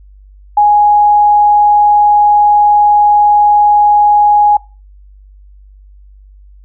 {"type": "tone", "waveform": "sine", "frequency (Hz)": 830.6, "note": "G#5", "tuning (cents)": 0, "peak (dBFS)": -4, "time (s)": [0.57, 4.57], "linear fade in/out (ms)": 5, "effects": ["noise-tail reverb RT60 0.3 s tail -21 dB re dry", "added 49 Hz sine -36 dBFS peak until 6.64 s"]}